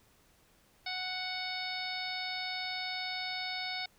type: harmonic tone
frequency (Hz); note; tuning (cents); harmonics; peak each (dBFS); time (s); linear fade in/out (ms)
740; F#5; 0; 1 / 2 / 3 / 4 / 5 / 6 / 7; -42 / -45 / -40 / -50 / -41 / -42 / -45; 0.86-3.86; 5
effects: pink hiss -66 dBFS RMS until 3.98 s